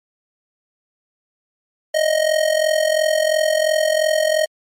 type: tone with amplitude modulation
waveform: square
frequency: 624 Hz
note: D#5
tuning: 5 cents sharp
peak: -12 dBFS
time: 1.94-4.46 s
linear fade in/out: 10 ms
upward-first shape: sine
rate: 42.9 Hz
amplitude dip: 75%
effects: low-pass 12000 Hz 12 dB/octave + MP3 96 kbps